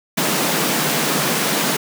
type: high-pass noise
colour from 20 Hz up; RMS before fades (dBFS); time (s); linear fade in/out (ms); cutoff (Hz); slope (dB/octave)
pink; -19; 0.17-1.77; 10; 140; 96
effects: none